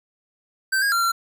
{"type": "tone with pitch steps", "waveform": "square", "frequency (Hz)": [1553, 1632, 1377, 1365], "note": ["G6", "G#6", "F6", "F6"], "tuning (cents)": [-17, -31, -25, -40], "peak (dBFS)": -19, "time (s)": [0.72, 1.12], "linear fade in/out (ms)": 10, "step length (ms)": 100, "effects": []}